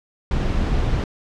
brown noise, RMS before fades -20 dBFS, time 0.31-1.04 s, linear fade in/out 2 ms, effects low-pass 5000 Hz 12 dB/octave

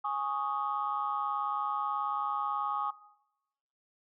sine chord, Ab suspended fourth, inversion none, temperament just, 830.6 / 1107.5 / 1245.9 Hz, Ab5 / Db6 / Eb6, 0 / -2 / +2 cents, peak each -34 dBFS, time 0.04-2.91 s, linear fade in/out 10 ms, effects noise-tail reverb RT60 0.9 s tail -19 dB re dry + tanh soft clip ceiling -21 dBFS

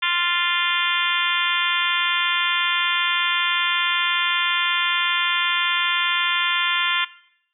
harmonic tone with a mistuned harmonic, 348.1 Hz, F4, 6 cents flat, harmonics 3 / 4 / 5 / 6 / 7 / 8 / 9 / 10, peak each -27 / -27 / -27 / -27 / -27 / -27 / -27 / -27 dBFS, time 0.02-7.05 s, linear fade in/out 10 ms, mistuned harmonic 5, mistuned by +15 cents, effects noise-tail reverb RT60 0.7 s tail -18 dB re dry

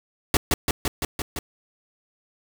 pink noise with echo, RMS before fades -18 dBFS, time 0.34-0.37 s, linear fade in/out 2 ms, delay 170 ms, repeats 6, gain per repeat -2 dB, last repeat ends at 1.39 s, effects none

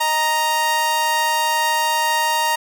sawtooth tone pair together, 622.3 / 932.4 Hz, D#5 / A#5, 0 / 0 cents, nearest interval perfect fifth, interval 700 cents, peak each -24 / -13 dBFS, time 0-2.56 s, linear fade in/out 10 ms, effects none

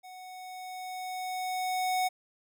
square tone with level ramp, 740 Hz, F#5, in tune, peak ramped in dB -46 to -26 dBFS, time 0.03-2.09 s, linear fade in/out 20 ms, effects none

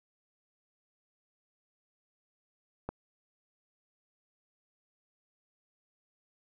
click, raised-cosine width 1 ms, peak -21 dBFS, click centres 2.89 s, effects none

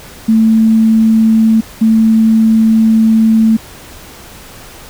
sine tone pair in turn, 222.2 / 222.2 Hz, A3 / A3, +17 / +17 cents, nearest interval unison, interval 0 cents, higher neither, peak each -5 dBFS, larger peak neither, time 0.28-1.61 / 1.81-3.57 s, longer second, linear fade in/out 10 ms, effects pink hiss -34 dBFS RMS until 4.89 s

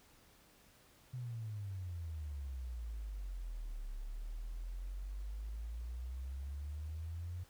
sine exponential two-way sweep, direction down then up, 128.2 to 34.51 to 90.2 Hz, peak -40 dBFS, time 1.13-7.44 s, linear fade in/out 10 ms, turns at 3.88 s, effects pink hiss -65 dBFS RMS until 7.49 s

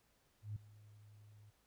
sine tone with ADSR envelope, 105 Hz, G#2, 19 cents sharp, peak -38 dBFS, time 0.42-1.51 s, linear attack 140 ms, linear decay 5 ms, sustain -20 dB, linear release 15 ms, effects tanh soft clip ceiling -34 dBFS + pink hiss -75 dBFS RMS until 1.66 s

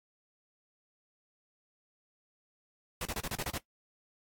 pink noise bursts, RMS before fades -36 dBFS, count 8, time 3.01-3.578 s, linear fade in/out 2 ms, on 43 ms, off 32 ms, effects noise-tail reverb RT60 0.1 s tail -17 dB re dry + AAC 64 kbps

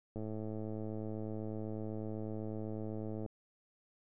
click train, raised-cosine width 2 ms, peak -29 dBFS, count 336, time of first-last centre 0.16-3.262 s, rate 108 Hz, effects none

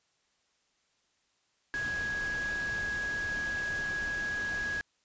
sine tone in noise, 1661.2 Hz, G#6, in tune, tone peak -31 dBFS, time 1.74-4.81 s, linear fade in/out 0 ms, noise pink, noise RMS -42 dBFS, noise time 1.74-4.81 s, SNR +8 dB, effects white hiss -73 dBFS RMS until 5.04 s + resampled to 16000 Hz

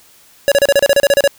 square tone bursts, 562 Hz, C#5, 24 cents sharp, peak -8 dBFS, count 12, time 0.48-1.276 s, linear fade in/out 0 ms, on 37 ms, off 32 ms, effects white hiss -47 dBFS RMS until 1.38 s

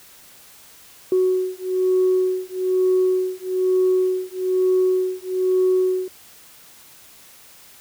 sine beating tone pair, 370.2 / 371.3 Hz, F#4 / F#4, +1 / +6 cents, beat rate 1.1 Hz, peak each -19 dBFS, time 1.12-6.08 s, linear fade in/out 2 ms, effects tanh soft clip ceiling -10 dBFS + white hiss -47 dBFS RMS until 7.8 s

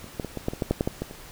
clicks, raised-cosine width 2 ms, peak -30 / -14 / -18 / -17 / -11 / -19 / -11 / -8 / -9 / -11 / -15 / -25 dBFS, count 12, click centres 0.043 / 0.198 / 0.247 / 0.373 / 0.484 / 0.535 / 0.622 / 0.71 / 0.809 / 0.875 / 1.02 / 1.111 s, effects pink hiss -45 dBFS RMS until 1.31 s

